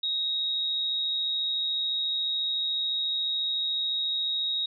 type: tone with amplitude modulation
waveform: sine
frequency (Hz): 3771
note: A#7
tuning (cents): +19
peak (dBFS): -24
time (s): 0.03-4.66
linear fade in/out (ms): 5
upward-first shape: sine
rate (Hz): 134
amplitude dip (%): 35
effects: none